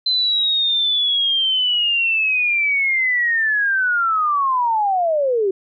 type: linear sweep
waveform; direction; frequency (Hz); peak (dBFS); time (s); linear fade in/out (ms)
sine; down; 4068 to 370; -15; 0.06-5.51; 5
effects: none